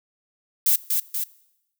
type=noise with echo; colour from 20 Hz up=violet; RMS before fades=-18 dBFS; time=0.66-0.76 s; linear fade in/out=5 ms; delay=240 ms; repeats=2; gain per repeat=-4 dB; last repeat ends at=1.24 s; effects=noise-tail reverb RT60 0.9 s tail -21 dB re dry